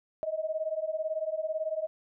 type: beating tone pair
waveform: sine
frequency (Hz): 620 / 638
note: D#5 / D#5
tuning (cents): -6 / +43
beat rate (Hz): 18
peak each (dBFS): -33 / -32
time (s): 0.23-1.87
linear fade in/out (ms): 0
effects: none